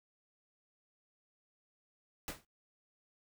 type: noise with exponential decay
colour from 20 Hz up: pink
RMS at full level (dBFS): -37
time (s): 2.28-2.45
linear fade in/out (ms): 1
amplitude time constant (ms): 36
effects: noise-tail reverb RT60 0.1 s tail -19 dB re dry